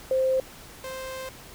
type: tone pair in turn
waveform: sine / sawtooth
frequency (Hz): 523.3 / 523.3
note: C5 / C5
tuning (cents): 0 / 0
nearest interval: unison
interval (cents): 0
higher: neither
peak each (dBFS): -20 / -30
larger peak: first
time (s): 0.11-0.4 / 0.84-1.29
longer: second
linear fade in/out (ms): 2
effects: pink hiss -46 dBFS RMS until 1.54 s